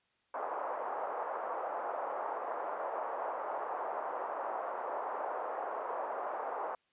pink band-pass noise, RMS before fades -38 dBFS, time 0.34-6.75 s, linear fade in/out 2 ms, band 560 to 1100 Hz, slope 24 dB/octave, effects white hiss -75 dBFS RMS until 6.92 s + resampled to 8000 Hz

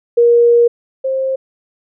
sine tone pair in turn, 473.1 / 530 Hz, A#4 / C5, +26 / +22 cents, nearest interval major second, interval 196 cents, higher second, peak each -6 / -14 dBFS, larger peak first, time 0.17-0.68 / 1.04-1.36 s, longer first, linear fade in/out 10 ms, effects none

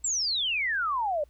sine exponential sweep, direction down, 7770 to 567 Hz, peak -25 dBFS, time 0.04-1.24 s, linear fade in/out 5 ms, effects added 60 Hz sine -55 dBFS peak until 1.29 s + pink hiss -69 dBFS RMS until 1.29 s

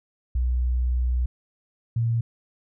sine tone pair in turn, 61.74 / 115.78 Hz, B1 / A#2, 0 / -11 cents, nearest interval major seventh, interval 1089 cents, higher second, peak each -20 dBFS, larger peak neither, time 0.35-1.26 / 1.96-2.21 s, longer first, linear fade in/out 5 ms, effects none

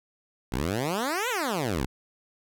10% pulse exponential two-way sweep, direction up then down, 55.8 to 523.3 to 55.8 Hz, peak -18 dBFS, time 0.52-1.86 s, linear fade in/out 5 ms, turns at 1.29 s, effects none

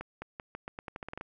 accelerating click train, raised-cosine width 0.5 ms, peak -24 dBFS, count 13, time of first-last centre 0.01-1.211 s, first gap 210 ms, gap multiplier 0.85, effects none

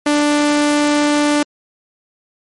sawtooth tone, 294.3 Hz, D4, 4 cents sharp, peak -8 dBFS, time 0.06-1.43 s, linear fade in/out 5 ms, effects MP3 48 kbps

